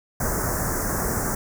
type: band-stop noise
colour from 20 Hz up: pink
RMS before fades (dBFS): -25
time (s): 0.2-1.35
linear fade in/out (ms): 5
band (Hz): 1800 to 5800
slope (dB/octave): 48
effects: none